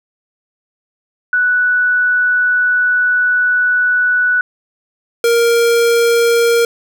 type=tone pair in turn; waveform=sine / square; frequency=1480 / 467.5 Hz; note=F#6 / A#4; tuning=0 / +5 cents; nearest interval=octave + minor sixth; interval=1995 cents; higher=first; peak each=-10 dBFS; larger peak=neither; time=1.33-4.41 / 5.24-6.65 s; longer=first; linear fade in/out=2 ms; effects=none